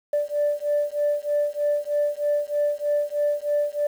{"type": "beating tone pair", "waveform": "sine", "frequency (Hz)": [585, 588.2], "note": ["D5", "D5"], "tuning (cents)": [-7, 3], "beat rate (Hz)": 3.2, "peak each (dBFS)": [-23, -23], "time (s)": [0.13, 3.87], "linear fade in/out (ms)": 5, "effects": ["tanh soft clip ceiling -15 dBFS", "8-bit"]}